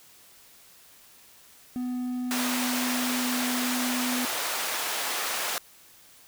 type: tone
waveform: triangle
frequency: 249.3 Hz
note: B3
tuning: 16 cents sharp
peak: -26 dBFS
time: 1.76-4.25 s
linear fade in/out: 0 ms
type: high-pass noise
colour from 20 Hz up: pink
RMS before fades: -30 dBFS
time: 2.31-5.58 s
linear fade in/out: 0 ms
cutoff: 700 Hz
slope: 12 dB/octave
effects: white hiss -54 dBFS RMS until 6.27 s